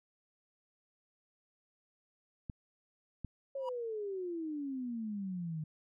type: clicks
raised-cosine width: 5 ms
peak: -28 dBFS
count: 2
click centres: 2.498 / 3.247 s
type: exponential sweep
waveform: sine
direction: down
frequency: 554.4 to 151.8 Hz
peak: -36 dBFS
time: 3.55-5.64 s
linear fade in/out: 5 ms
type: tone with exponential growth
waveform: triangle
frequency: 969 Hz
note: B5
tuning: 33 cents flat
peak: -33 dBFS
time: 3.56-3.69 s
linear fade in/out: 2 ms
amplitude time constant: 28 ms
effects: none